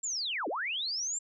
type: linear two-way sweep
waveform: sine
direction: down then up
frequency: 7510 to 261.6 to 7510 Hz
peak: -31 dBFS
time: 0.03-1.19 s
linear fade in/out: 10 ms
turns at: 0.48 s
effects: none